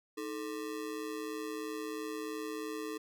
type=ring-modulated tone; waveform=square; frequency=373.7 Hz; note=F#4; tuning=17 cents sharp; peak=-35 dBFS; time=0.17-2.98 s; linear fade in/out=10 ms; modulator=61.5 Hz; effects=none